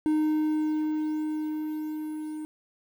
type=tone with level ramp; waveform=triangle; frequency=308 Hz; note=D#4; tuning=17 cents flat; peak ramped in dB=-19 to -31 dBFS; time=0.06-2.45 s; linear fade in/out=0 ms; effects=9-bit